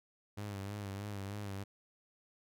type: tone with vibrato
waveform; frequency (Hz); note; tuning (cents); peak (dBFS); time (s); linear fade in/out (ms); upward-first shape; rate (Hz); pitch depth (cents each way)
sawtooth; 100.7; G2; +47; -36; 0.37-1.64; 10; sine; 3.2; 57
effects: none